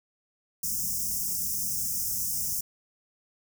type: band-stop noise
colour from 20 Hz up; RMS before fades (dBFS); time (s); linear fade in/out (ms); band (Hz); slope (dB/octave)
white; -30; 0.63-2.61; 5; 230 to 5200; 96
effects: none